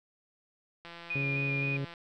click train, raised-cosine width 0.3 ms, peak -30 dBFS, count 186, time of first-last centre 0.85-1.938 s, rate 170 Hz
sine tone with vibrato, 2443 Hz, D#7, 32 cents flat, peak -31 dBFS, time 1.1-1.77 s, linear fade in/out 5 ms, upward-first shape square, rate 3.8 Hz, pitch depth 19 cents each way
harmonic tone, 138.59 Hz, C#3, in tune, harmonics 1 / 2 / 3 / 4, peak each -32 / -39 / -42 / -46 dBFS, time 1.15-1.85 s, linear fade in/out 5 ms
effects none

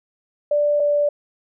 sine tone pair in turn, 587.3 / 584.2 Hz, D5 / D5, 0 / -9 cents, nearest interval unison, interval 9 cents, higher first, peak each -15 dBFS, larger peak neither, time 0.51-0.8 / 0.8-1.09 s, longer neither, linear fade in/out 5 ms, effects none

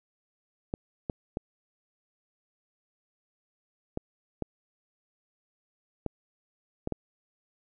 clicks, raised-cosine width 2 ms, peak -17 dBFS, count 8, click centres 0.739 / 1.098 / 1.371 / 3.974 / 4.423 / 6.063 / 6.874 / 6.923 s, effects none

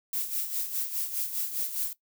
violet noise with tremolo, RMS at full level -29 dBFS, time 0.13-1.93 s, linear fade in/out 2 ms, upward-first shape sine, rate 4.9 Hz, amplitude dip 65%, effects noise-tail reverb RT60 0.1 s tail -17 dB re dry

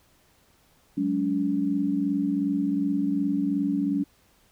sine chord, F# suspended second, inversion none, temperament equal with one note detuned, 185 / 207.7 / 284.3 Hz, F#3 / G#3 / C#4, 0 / 0 / +44 cents, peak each -30 / -29 / -24 dBFS, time 0.97-4.04 s, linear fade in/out 10 ms, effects pink hiss -62 dBFS RMS until 4.51 s

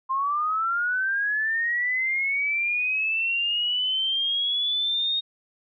sine linear sweep, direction up, 1046 to 3729 Hz, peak -22 dBFS, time 0.09-5.21 s, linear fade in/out 20 ms, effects none

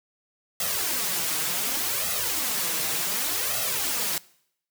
white noise with flanger, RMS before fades -27 dBFS, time 0.6-4.18 s, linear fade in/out 2 ms, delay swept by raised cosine 1.5 to 6.4 ms, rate 0.67 Hz, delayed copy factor +0.8, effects noise-tail reverb RT60 0.7 s tail -22 dB re dry + high-pass 80 Hz 12 dB/octave

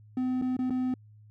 triangle tone with dropouts, 254.7 Hz, C4, 46 cents flat, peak -24 dBFS, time 0.17-0.94 s, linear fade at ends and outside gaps 2 ms, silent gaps 0.415-0.421 / 0.567-0.59 / 0.698-0.705 s, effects added 106 Hz sine -51 dBFS peak until 1.3 s

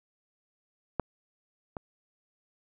clicks, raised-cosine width 1 ms, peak -13 / -22 dBFS, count 2, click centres 0.997 / 1.768 s, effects none

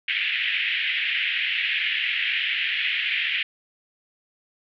white band-pass noise, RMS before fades -25 dBFS, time 0.08-3.43 s, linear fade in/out 5 ms, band 1800 to 3100 Hz, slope 48 dB/octave, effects none

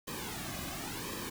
pink noise with flanger, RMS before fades -40 dBFS, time 0.07-1.3 s, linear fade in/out 10 ms, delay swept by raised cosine 1.4 to 2.21 ms, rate 0.93 Hz, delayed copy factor -0.75, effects none

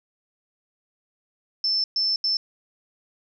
sine tone bursts at uneven times, 5300 Hz, E8, 9 cents sharp, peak -20 dBFS, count 3, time 1.64-1.84 / 1.96-2.16 / 2.24-2.37 s, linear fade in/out 2 ms, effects none

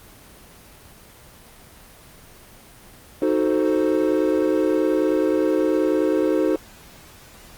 triangle chord, D# diminished seventh, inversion none, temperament equal, 311.1 / 370 / 440 / 523.3 Hz, D#4 / F#4 / A4 / C5, 0 / 0 / 0 / 0 cents, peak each -19 / -21 / -22 / -22 dBFS, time 3.22-6.56 s, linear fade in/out 2 ms, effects pink hiss -46 dBFS RMS until 7.57 s + Opus 24 kbps

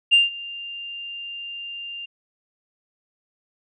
sine tone with ADSR envelope, 2794 Hz, F7, in tune, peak -9 dBFS, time 0.11-2.06 s, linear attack 25 ms, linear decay 160 ms, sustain -22 dB, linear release 12 ms, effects tanh soft clip ceiling -7 dBFS

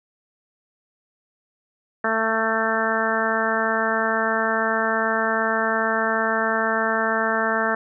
harmonic tone, 222.8 Hz, A3, 22 cents sharp, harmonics 1 / 2 / 3 / 4 / 5 / 6 / 7 / 8, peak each -29 / -28 / -26 / -29 / -29 / -27 / -26 / -27 dBFS, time 2.04-7.75 s, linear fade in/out 5 ms, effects none

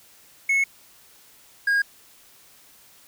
triangle tone pair in turn, 2192 / 1630.5 Hz, C#7 / G#6, -20 / -32 cents, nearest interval perfect fourth, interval 512 cents, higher first, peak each -16 dBFS, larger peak neither, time 0.49-0.64 / 1.67-1.82 s, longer neither, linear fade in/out 5 ms, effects white hiss -53 dBFS RMS until 3.07 s

